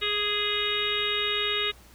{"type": "harmonic tone", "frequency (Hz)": 415.3, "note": "G#4", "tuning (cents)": 0, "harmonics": [1, 3, 4, 5, 6, 7, 8, 9], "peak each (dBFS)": [-33, -35, -37, -33, -35, -31, -37, -29], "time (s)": [0.01, 1.72], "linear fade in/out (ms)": 20, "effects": ["added 60 Hz sine -52 dBFS peak until 1.94 s", "pink hiss -54 dBFS RMS until 1.94 s"]}